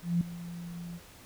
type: tone with ADSR envelope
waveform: sine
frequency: 172.3 Hz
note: F3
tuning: 23 cents flat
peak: -22 dBFS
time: 0.02-1 s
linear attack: 190 ms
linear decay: 3 ms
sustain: -16 dB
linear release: 43 ms
effects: pink hiss -53 dBFS RMS until 1.25 s